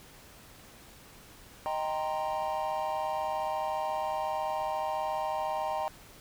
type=chord; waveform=triangle; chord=C minor seventh; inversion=first; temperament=equal; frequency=622.3 / 784 / 932.3 / 1046.5 Hz; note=Eb5 / G5 / Bb5 / C6; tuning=0 / 0 / 0 / 0 cents; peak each=-33 / -32 / -33 / -38 dBFS; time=1.66-5.88 s; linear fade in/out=0 ms; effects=pink hiss -53 dBFS RMS until 6.2 s